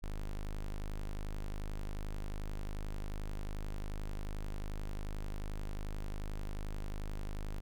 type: tone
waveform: square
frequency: 25.65 Hz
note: G#0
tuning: 21 cents flat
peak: -37 dBFS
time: 0.02-7.61 s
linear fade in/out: 20 ms
effects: none